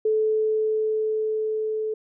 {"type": "tone with level ramp", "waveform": "sine", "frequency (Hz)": 434.4, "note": "A4", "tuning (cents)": -22, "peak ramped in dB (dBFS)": [-18, -24], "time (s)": [0.05, 1.94], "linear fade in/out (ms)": 5, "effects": []}